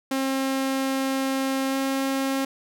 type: tone with pitch glide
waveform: sawtooth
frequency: 267.7 to 269.7 Hz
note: C4 to C#4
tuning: +40 to -47 cents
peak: -19 dBFS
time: 0.11-2.45 s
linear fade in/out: 5 ms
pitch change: +13 cents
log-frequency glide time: 1.68-1.77 s
effects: none